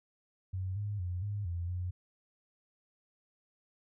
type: tone with pitch steps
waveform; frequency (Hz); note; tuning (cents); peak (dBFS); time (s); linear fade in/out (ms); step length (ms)
sine; 93.6 / 103.2 / 89.5 / 102.6 / 86.3 / 89.8; F#2 / G#2 / F2 / G#2 / F2 / F2; +20 / -10 / +43 / -21 / -20 / +49; -33; 0.53-1.91; 10; 230
effects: none